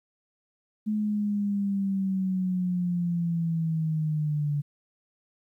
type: linear sweep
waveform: sine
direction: down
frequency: 214.1 to 144.4 Hz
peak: -24 dBFS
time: 0.86-4.62 s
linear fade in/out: 20 ms
effects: 11-bit